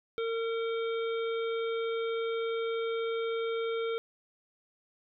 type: harmonic tone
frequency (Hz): 456.1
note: A#4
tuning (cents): -38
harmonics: 1 / 3 / 5 / 7 / 8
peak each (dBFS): -30 / -40 / -44 / -47 / -48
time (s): 0.18-3.98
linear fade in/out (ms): 0
effects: none